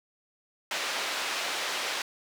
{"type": "band-pass noise", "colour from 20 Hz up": "white", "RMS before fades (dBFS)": -32, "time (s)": [0.71, 2.02], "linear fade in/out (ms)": 2, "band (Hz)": [460, 3900], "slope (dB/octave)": 12, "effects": []}